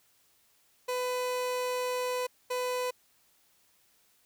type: tone bursts at uneven times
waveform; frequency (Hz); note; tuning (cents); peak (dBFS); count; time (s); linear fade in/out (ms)
30% pulse; 500; B4; +21; -27; 2; 0.88-2.27 / 2.5-2.91; 10
effects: white hiss -67 dBFS RMS until 4.25 s